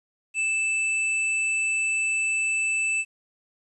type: tone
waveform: square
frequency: 2637 Hz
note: E7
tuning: in tune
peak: -23 dBFS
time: 0.34-3.05 s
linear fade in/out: 50 ms
effects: resampled to 24000 Hz + 10-bit